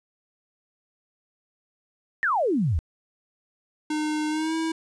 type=exponential sweep; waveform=sine; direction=down; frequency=1891 to 69.3 Hz; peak=-20 dBFS; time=2.23-2.79 s; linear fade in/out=0 ms
type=tone with pitch glide; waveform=square; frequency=305.3 to 323.5 Hz; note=D#4 to E4; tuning=-33 to -32 cents; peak=-25 dBFS; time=3.9-4.72 s; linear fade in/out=5 ms; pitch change=+101 cents; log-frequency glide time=4.29-4.55 s
effects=resampled to 22050 Hz + 10-bit